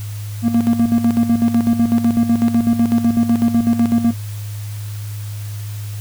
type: tone with tremolo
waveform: triangle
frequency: 233.1 Hz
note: A#3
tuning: in tune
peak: -8 dBFS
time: 0.42-4.14 s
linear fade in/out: 50 ms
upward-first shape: square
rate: 8 Hz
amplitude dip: 65%
effects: added 104 Hz sine -24 dBFS peak until 6 s + white hiss -39 dBFS RMS until 6 s